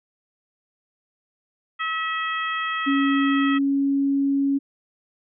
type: harmonic tone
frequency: 645 Hz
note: E5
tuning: 38 cents flat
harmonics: 2 / 3 / 4 / 5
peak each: -26 / -28 / -33 / -34 dBFS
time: 1.79-3.59 s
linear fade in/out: 20 ms
type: tone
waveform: sine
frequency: 277.2 Hz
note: C#4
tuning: in tune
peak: -18 dBFS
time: 2.86-4.59 s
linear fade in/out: 20 ms
effects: none